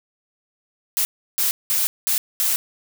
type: noise bursts at uneven times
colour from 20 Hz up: blue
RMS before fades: -20 dBFS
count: 5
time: 0.97-1.05 / 1.38-1.51 / 1.7-1.87 / 2.07-2.18 / 2.4-2.56 s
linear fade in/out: 0 ms
effects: none